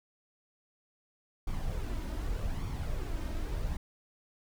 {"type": "noise with flanger", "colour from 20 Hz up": "brown", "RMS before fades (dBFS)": -34, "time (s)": [1.47, 3.77], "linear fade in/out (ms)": 5, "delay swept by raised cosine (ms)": [0.88, 3.28], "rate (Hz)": 0.84, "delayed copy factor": 0.5, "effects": []}